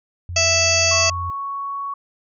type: tone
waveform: sine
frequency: 88 Hz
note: F2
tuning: 14 cents sharp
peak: -26 dBFS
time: 0.29-1.3 s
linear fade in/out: 0 ms
type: harmonic tone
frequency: 659.3 Hz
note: E5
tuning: in tune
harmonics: 1 / 2 / 3 / 4 / 5 / 7 / 8 / 9 / 10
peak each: -22 / -31 / -29 / -20 / -31 / -21 / -26 / -23 / -22 dBFS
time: 0.36-1.1 s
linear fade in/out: 5 ms
type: tone with pitch glide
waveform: sine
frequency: 1109 to 1116.1 Hz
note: C#6 to C#6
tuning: 0 to +11 cents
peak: -24 dBFS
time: 0.91-1.94 s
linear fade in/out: 5 ms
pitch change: +11 cents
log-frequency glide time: 1.28-1.8 s
effects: none